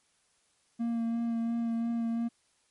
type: tone with vibrato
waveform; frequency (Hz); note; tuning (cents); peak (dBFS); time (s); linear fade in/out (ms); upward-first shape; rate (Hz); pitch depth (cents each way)
triangle; 231.5; A#3; -12; -26; 0.79-2.29; 20; sine; 2.9; 16
effects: white hiss -70 dBFS RMS until 2.7 s + MP3 48 kbps